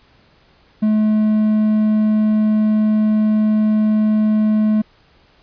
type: tone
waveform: triangle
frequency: 214.6 Hz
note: A3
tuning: 43 cents flat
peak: -10 dBFS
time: 0.82-4.82 s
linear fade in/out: 10 ms
effects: pink hiss -53 dBFS RMS until 5.42 s + resampled to 11025 Hz